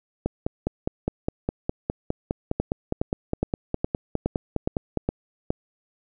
two click trains, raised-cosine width 2 ms, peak -9 / -10 dBFS, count 8 / 24, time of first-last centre 2.6-5.505 / 0.26-4.973 s, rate 2.41 / 4.88 Hz, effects none

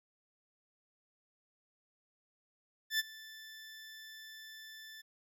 20% pulse tone with ADSR envelope, 1760 Hz, A6, in tune, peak -23 dBFS, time 2.9-5.02 s, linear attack 92 ms, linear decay 27 ms, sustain -21 dB, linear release 14 ms, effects none

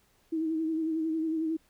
sine tone with vibrato, 320 Hz, D#4, 49 cents sharp, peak -27 dBFS, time 0.32-1.57 s, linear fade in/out 10 ms, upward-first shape sine, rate 11 Hz, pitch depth 39 cents each way, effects pink hiss -67 dBFS RMS until 1.69 s

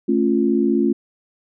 sine chord, A augmented, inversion none, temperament equal with one note detuned, 220 / 274.8 / 349.2 Hz, A3 / C#4 / E#4, 0 / -15 / 0 cents, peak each -19 dBFS, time 0.08-0.93 s, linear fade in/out 10 ms, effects none

